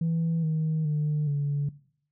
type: tone with pitch steps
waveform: sine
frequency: 164.81 / 157.46 / 150.43 / 143.72 Hz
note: E3 / D#3 / D3 / D3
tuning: 0 / +21 / +42 / -37 cents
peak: -22 dBFS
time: 0.01-1.69 s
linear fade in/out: 5 ms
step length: 420 ms
effects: noise-tail reverb RT60 0.6 s tail -20 dB re dry + tanh soft clip ceiling -21 dBFS